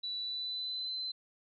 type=tone with pitch glide; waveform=sine; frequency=3951 to 4060 Hz; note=B7 to B7; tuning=0 to +47 cents; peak=-35 dBFS; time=0.03-1.12 s; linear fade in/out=10 ms; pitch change=+47 cents; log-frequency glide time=0.18-1 s; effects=none